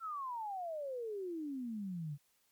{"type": "exponential sweep", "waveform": "sine", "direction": "down", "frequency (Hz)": [1371, 138.8], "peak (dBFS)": -38, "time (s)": [0, 2.18], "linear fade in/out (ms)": 50, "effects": ["white hiss -74 dBFS RMS until 2.51 s", "MP3 96 kbps"]}